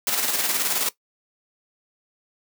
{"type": "noise with tremolo", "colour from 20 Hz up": "white", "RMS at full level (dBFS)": -22, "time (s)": [0.07, 0.89], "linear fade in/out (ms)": 2, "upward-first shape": "square", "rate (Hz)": 19, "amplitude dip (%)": 40, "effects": ["noise-tail reverb RT60 0.1 s tail -17 dB re dry", "high-pass 200 Hz 12 dB/octave"]}